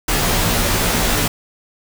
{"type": "noise with comb filter", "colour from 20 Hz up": "pink", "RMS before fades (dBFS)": -17, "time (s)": [0.08, 1.28], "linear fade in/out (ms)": 5, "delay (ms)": 15, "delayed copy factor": -0.9, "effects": []}